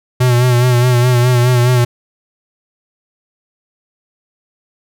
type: tone with vibrato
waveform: square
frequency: 123.47 Hz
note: B2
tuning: in tune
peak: -9 dBFS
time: 0.2-1.85 s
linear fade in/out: 10 ms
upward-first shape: sine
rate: 4.8 Hz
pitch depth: 46 cents each way
effects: none